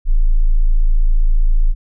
sine tone, 27.5 Hz, A0, in tune, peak -8 dBFS, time 0.05-1.75 s, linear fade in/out 50 ms, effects none

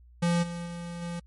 square tone with level steps, 172 Hz, F3, 26 cents flat, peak -23 / -34 / -36 / -33 dBFS, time 0.22-1.2 s, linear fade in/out 10 ms, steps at 0.42 / 0.65 / 1.01 s, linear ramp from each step 20 ms, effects added 60 Hz sine -51 dBFS peak until 1.26 s + MP3 48 kbps

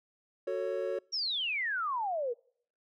triangle chord, F# minor, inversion none, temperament equal with one note detuned, 370 / 446.4 / 554.4 Hz, F#4 / A4 / C#5, 0 / +25 / 0 cents, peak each -34 / -34 / -32 dBFS, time 0.47-0.99 s, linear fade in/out 5 ms
sine exponential sweep, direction down, 5710 to 453.6 Hz, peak -30 dBFS, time 1.12-2.34 s, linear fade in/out 20 ms
effects noise-tail reverb RT60 0.6 s tail -26 dB re dry

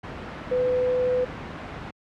sine tone in noise, 502 Hz, B4, 28 cents sharp, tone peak -20 dBFS, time 0.51-1.25 s, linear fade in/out 10 ms, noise pink, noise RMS -34 dBFS, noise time 0.03-1.91 s, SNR +11 dB, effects high-pass 60 Hz 12 dB/octave + low-pass 2000 Hz 12 dB/octave

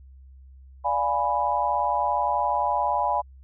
sine chord, D diminished seventh, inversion none, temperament equal, 587.3 / 698.5 / 830.6 / 987.8 Hz, D5 / F5 / Ab5 / Cb6, 0 / 0 / 0 / 0 cents, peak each -30 / -29 / -25 / -25 dBFS, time 0.84-3.22 s, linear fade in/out 20 ms, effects added 66 Hz sine -45 dBFS peak until 3.43 s

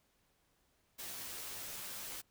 white noise with comb filter, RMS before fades -45 dBFS, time 0.98-2.22 s, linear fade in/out 20 ms, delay 13 ms, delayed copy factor -0.85, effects pink hiss -75 dBFS RMS until 2.3 s

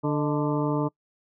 harmonic tone with a mistuned harmonic, 147.2 Hz, D3, 4 cents sharp, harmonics 1 / 2 / 3 / 4 / 6 / 7 / 8, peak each -27 / -26 / -30 / -33 / -34 / -36 / -38 dBFS, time 0.03-0.89 s, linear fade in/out 20 ms, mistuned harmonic 4, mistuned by +63 cents, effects noise-tail reverb RT60 0.1 s tail -24 dB re dry

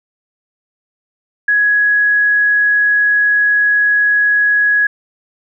sine tone, 1672 Hz, G#6, 11 cents sharp, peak -9 dBFS, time 1.48-4.87 s, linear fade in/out 5 ms, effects none

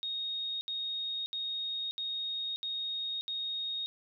sine tone bursts, 3729 Hz, A#7, in tune, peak -33 dBFS, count 6, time 0.03-3.86 s, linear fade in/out 0 ms, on 580 ms, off 70 ms, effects none

